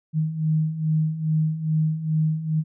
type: beating tone pair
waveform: sine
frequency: 155 / 157.4 Hz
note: D#3 / D#3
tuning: -6 / +20 cents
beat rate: 2.4 Hz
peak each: -26 / -21 dBFS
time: 0.13-2.64 s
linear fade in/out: 50 ms
effects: none